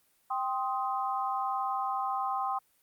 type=chord; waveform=sine; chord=C minor; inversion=second; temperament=just; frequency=784.9 / 1046.5 / 1255.8 Hz; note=G5 / C6 / Eb6; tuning=+2 / 0 / +16 cents; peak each=-32 / -33 / -35 dBFS; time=0.3-2.59 s; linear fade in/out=10 ms; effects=white hiss -69 dBFS RMS until 2.82 s + Opus 32 kbps